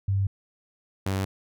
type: tone pair in turn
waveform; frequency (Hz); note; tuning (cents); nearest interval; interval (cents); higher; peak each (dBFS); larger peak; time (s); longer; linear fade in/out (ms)
sine / sawtooth; 98 / 96.26; G2 / G2; 0 / -31; unison; 31; first; -21; neither; 0.08-0.27 / 1.06-1.25; neither; 5
effects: none